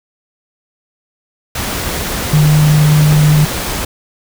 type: tone in noise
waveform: sine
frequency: 150.9 Hz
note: D3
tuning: 47 cents sharp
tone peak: -6 dBFS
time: 2.33-3.45 s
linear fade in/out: 5 ms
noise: pink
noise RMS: -19 dBFS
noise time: 1.55-3.85 s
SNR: +10 dB
effects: none